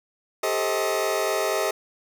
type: chord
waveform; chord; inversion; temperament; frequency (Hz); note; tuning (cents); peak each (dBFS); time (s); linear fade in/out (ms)
sawtooth; A half-diminished seventh; third; just; 396 / 440 / 528 / 633.6; G4 / A4 / C5 / Eb5; +18 / 0 / +16 / +31; -24 / -25 / -26 / -22; 0.43-1.71; 5
effects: none